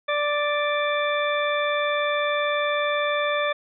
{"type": "harmonic tone", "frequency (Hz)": 587.3, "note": "D5", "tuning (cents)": 0, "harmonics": [1, 2, 3, 4, 6], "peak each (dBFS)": [-24, -27, -29, -30, -32], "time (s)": [0.08, 3.53], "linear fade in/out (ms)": 10, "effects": []}